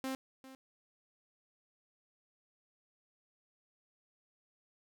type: tone with echo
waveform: sawtooth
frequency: 264.2 Hz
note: C4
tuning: 17 cents sharp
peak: -32 dBFS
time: 0.04-0.15 s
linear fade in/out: 0 ms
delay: 400 ms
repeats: 1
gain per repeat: -15 dB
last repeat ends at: 0.55 s
effects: none